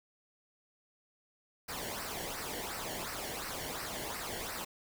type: noise with flanger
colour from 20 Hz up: pink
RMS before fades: -40 dBFS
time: 1.68-4.65 s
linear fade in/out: 10 ms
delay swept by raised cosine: 0.29 to 0.82 ms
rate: 2.8 Hz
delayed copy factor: -0.65
effects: none